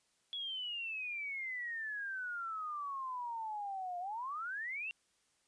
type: exponential two-way sweep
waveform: sine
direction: down then up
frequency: 3388 to 698.5 to 2783 Hz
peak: -38 dBFS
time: 0.33-4.91 s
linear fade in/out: 0 ms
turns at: 3.99 s
effects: white hiss -75 dBFS RMS until 5.47 s + resampled to 22050 Hz